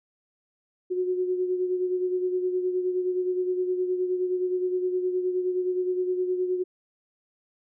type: beating tone pair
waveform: sine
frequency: 364.4 / 374 Hz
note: F#4 / F#4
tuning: -26 / +19 cents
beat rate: 9.6 Hz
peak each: -24 / -33 dBFS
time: 0.9-6.64 s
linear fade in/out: 20 ms
effects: none